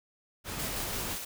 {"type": "noise", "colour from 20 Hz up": "pink", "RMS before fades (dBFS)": -37, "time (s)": [0.44, 1.17], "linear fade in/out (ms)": 50}
{"type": "noise with tremolo", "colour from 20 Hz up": "white", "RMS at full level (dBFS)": -37, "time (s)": [0.59, 1.25], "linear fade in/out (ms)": 5, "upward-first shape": "square", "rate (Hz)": 5.9, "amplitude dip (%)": 30}
{"effects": []}